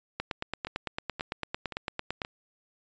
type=two click trains; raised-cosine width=0.3 ms; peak=-21 / -15 dBFS; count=4 / 19; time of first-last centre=0.67-2.249 / 0.2-2.218 s; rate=1.9 / 8.92 Hz; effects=resampled to 16000 Hz